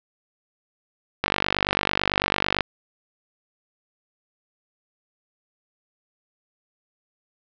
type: click train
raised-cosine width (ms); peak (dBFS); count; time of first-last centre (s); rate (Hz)
0.3; -3; 68; 1.24-2.607; 49
effects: low-pass 5000 Hz 12 dB/octave